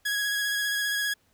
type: tone with vibrato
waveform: sawtooth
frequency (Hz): 1661.2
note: G#6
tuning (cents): 0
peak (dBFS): -22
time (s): 0.05-1.14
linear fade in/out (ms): 10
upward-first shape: square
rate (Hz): 15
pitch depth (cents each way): 13
effects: pink hiss -67 dBFS RMS until 1.33 s